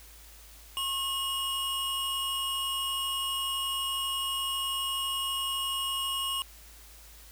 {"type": "tone pair together", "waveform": "square", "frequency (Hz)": [1079, 2873], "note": ["C#6", "F7"], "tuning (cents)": [-47, 48], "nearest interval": "octave + perfect fourth", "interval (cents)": 1695, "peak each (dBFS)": [-36, -31], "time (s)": [0.77, 6.42], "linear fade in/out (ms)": 0, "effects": ["added 54 Hz sine -52 dBFS peak until 7.31 s", "white hiss -53 dBFS RMS until 7.31 s"]}